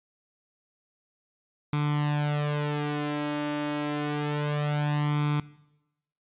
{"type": "tone with flanger", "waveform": "sawtooth", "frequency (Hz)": 147.7, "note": "D3", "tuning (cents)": 10, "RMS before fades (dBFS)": -28, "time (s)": [1.73, 5.4], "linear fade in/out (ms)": 2, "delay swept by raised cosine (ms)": [0.86, 3.26], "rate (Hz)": 0.28, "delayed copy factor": 0.75, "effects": ["noise-tail reverb RT60 0.9 s tail -20 dB re dry", "resampled to 8000 Hz"]}